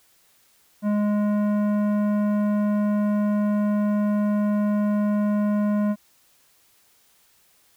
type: tone with tanh clipping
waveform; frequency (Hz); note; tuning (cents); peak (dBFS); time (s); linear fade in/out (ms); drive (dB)
sine; 207.7; G#3; 0; -21; 0.82-5.96; 50; 13
effects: white hiss -60 dBFS RMS until 7.76 s